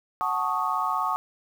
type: chord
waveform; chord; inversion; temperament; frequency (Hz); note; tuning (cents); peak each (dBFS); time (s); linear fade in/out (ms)
sine; D# half-diminished seventh; first; equal; 740 / 880 / 1108.7 / 1244.5; F#5 / A5 / C#6 / D#6; 0 / 0 / 0 / 0; -31 / -30 / -27 / -29; 0.21-1.16; 0
effects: 8-bit